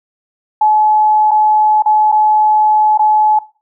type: tone with dropouts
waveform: sine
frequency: 855 Hz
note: A5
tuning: 50 cents flat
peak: -7 dBFS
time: 0.61-3.39 s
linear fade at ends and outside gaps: 5 ms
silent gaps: 1.31-1.314 / 1.823-1.858 / 2.118-2.123 / 2.976-2.992 s
effects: noise-tail reverb RT60 0.3 s tail -17 dB re dry